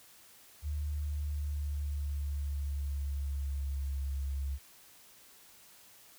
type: tone with pitch glide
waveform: sine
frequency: 74.1 to 68.74 Hz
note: D2 to C#2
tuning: +16 to -14 cents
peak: -32 dBFS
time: 0.62-4.59 s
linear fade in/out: 50 ms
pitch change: -130 cents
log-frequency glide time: 0.92-3.96 s
effects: white hiss -58 dBFS RMS until 6.18 s